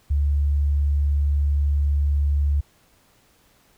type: tone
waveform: sine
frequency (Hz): 71.9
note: D2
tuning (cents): -36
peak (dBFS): -17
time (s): 0.1-2.61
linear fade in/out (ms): 10
effects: pink hiss -59 dBFS RMS until 3.77 s